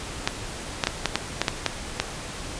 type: clicks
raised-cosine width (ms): 0.2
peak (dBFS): -3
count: 9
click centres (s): 0.275 / 0.838 / 0.871 / 1.057 / 1.156 / 1.416 / 1.482 / 1.663 / 2
effects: pink hiss -35 dBFS RMS until 2.59 s + resampled to 22050 Hz